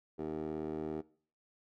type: tone with band-pass filter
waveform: 15% pulse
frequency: 77.78 Hz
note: D#2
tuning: in tune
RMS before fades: -39 dBFS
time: 0.18-1.02 s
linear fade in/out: 20 ms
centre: 430 Hz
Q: 3.7
effects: noise-tail reverb RT60 0.5 s tail -21 dB re dry